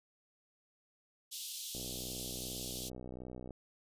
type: high-pass noise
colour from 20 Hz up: pink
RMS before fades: -43 dBFS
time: 1.31-2.9 s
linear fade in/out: 20 ms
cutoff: 3100 Hz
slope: 48 dB/octave
type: click train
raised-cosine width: 2 ms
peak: -33 dBFS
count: 111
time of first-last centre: 1.75-3.507 s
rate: 62.6 Hz
effects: resampled to 32000 Hz